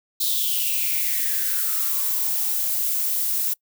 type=noise with high-pass filter sweep; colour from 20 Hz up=violet; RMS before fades=-23 dBFS; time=0.2-3.54 s; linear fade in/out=10 ms; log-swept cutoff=3900 to 350 Hz; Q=6.8; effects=noise-tail reverb RT60 0.1 s tail -25 dB re dry